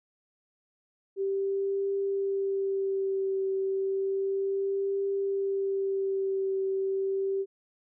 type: tone with vibrato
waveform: sine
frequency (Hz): 390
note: G4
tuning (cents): -9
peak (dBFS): -26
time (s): 1.16-7.46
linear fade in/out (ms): 50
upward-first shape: triangle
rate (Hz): 0.32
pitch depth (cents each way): 22
effects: none